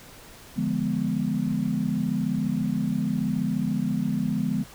sine chord, D diminished seventh, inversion none, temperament equal with one note detuned, 146.83 / 173.11 / 207.7 / 246.9 Hz, D3 / F3 / Ab3 / Cb4, 0 / -15 / 0 / 0 cents, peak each -31 / -29 / -27 / -28 dBFS, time 0.56-4.64 s, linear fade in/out 20 ms, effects pink hiss -47 dBFS RMS until 4.74 s

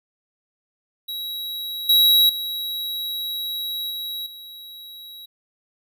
square tone with level steps, 3868 Hz, B7, 37 cents flat, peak -28 / -13 / -26 / -28 / -38 dBFS, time 1.08-5.26 s, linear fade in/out 10 ms, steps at 1.89 / 2.29 / 3.9 / 4.26 s, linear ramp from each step 5 ms, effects none

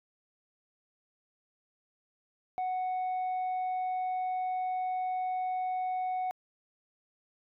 sine tone, 740 Hz, F#5, in tune, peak -27 dBFS, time 2.58-6.31 s, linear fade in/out 0 ms, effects tanh soft clip ceiling -29 dBFS

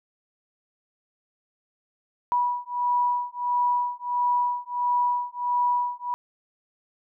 sine beating tone pair, 975 / 976.5 Hz, B5 / B5, -23 / -20 cents, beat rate 1.5 Hz, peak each -25 dBFS, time 2.32-6.14 s, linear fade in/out 0 ms, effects none

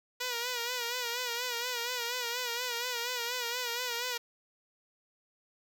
5% pulse tone with vibrato, 484.3 Hz, B4, 34 cents flat, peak -21 dBFS, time 0.2-4.18 s, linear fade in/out 10 ms, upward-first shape sine, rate 4.2 Hz, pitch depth 69 cents each way, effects none

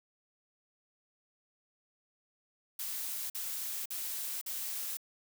blue noise bursts, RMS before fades -38 dBFS, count 4, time 2.79-4.971 s, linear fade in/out 5 ms, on 510 ms, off 47 ms, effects none

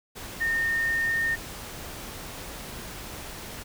sine tone in noise, 1829 Hz, A#6, 33 cents flat, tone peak -23 dBFS, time 0.4-1.36 s, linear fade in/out 20 ms, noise pink, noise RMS -39 dBFS, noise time 0.15-3.64 s, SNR +13 dB, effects none

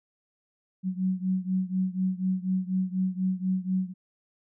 sine beating tone pair, 185 / 189.1 Hz, F#3 / F#3, 0 / +38 cents, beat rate 4.1 Hz, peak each -27 / -29 dBFS, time 0.83-3.94 s, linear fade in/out 50 ms, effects none

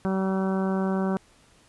harmonic tone, 190.9 Hz, G3, 46 cents flat, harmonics 1 / 2 / 3 / 4 / 5 / 6 / 7 / 8, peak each -24 / -30 / -34 / -36 / -38 / -40 / -41 / -42 dBFS, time 0.05-1.17 s, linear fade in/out 0 ms, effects pink hiss -58 dBFS RMS until 1.68 s + resampled to 24000 Hz

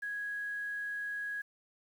sine tone with quantisation, 1661.2 Hz, G#6, in tune, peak -35 dBFS, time 0.02-1.42 s, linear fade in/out 10 ms, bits 10, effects none

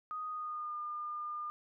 sine tone with pitch glide, 1244.5 to 1207.7 Hz, D#6 to D6, 0 to +48 cents, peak -37 dBFS, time 0.11-1.5 s, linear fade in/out 0 ms, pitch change -52 cents, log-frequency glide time 0.29-0.77 s, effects none

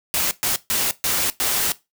white noise bursts at uneven times, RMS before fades -21 dBFS, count 5, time 0.14-0.31 / 0.43-0.56 / 0.7-0.91 / 1.04-1.3 / 1.4-1.72 s, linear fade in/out 0 ms, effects noise-tail reverb RT60 0.2 s tail -17 dB re dry

